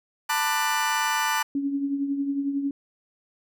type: chord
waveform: 30% pulse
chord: B minor seventh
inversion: third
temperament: just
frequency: 889 / 987.8 / 1185.3 / 1481.6 Hz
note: A5 / B5 / D6 / F#6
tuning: +18 / 0 / +16 / +2 cents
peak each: -23 / -28 / -26 / -27 dBFS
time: 0.29-1.43 s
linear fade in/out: 10 ms
type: tone with tremolo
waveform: sine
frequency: 279.5 Hz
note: C#4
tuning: 14 cents sharp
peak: -21 dBFS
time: 1.55-2.71 s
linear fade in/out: 2 ms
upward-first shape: triangle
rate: 11 Hz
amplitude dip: 60%
effects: none